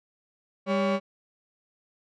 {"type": "tone pair together", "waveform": "35% pulse", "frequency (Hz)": [199.2, 563.9], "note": ["G3", "C#5"], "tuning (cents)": [28, 30], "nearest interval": "octave + tritone", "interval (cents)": 1802, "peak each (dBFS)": [-24, -24], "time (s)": [0.66, 1], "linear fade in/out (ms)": 50, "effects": ["low-pass 3000 Hz 12 dB/octave"]}